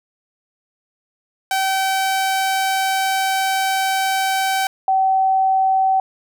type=tone pair in turn; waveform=sawtooth / sine; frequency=769 / 764.9 Hz; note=G5 / G5; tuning=-33 / -43 cents; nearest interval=unison; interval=10 cents; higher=first; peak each=-13 dBFS; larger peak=neither; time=1.51-4.67 / 4.88-6 s; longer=first; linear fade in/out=2 ms; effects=none